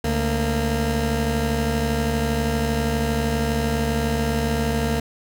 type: tone pair together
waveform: 20% pulse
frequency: 72.45 / 230 Hz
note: D2 / A#3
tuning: -23 / -23 cents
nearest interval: octave + minor sixth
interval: 2000 cents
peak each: -18 dBFS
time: 0.04-5 s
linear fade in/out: 5 ms
effects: none